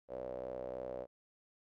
sawtooth tone with band-pass filter, 63.2 Hz, B1, 41 cents sharp, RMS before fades -43 dBFS, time 0.08-1.07 s, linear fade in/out 50 ms, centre 550 Hz, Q 7.9, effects none

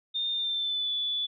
sine tone with pitch glide, 3630 to 3460 Hz, A#7 to A7, -47 to -30 cents, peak -27 dBFS, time 0.14-1.27 s, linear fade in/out 20 ms, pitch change -83 cents, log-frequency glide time 0.31-0.92 s, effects none

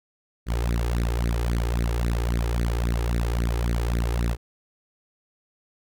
sawtooth tone with flanger, 58.27 Hz, A#1, in tune, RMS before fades -24 dBFS, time 0.46-4.37 s, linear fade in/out 50 ms, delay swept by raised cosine 0.47 to 2.47 ms, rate 3.7 Hz, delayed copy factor +0.9, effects none

